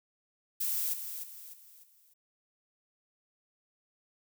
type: noise with echo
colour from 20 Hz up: violet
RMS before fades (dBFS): -32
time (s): 0.6-0.94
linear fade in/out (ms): 10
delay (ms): 300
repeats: 4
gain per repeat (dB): -8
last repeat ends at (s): 2.14
effects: none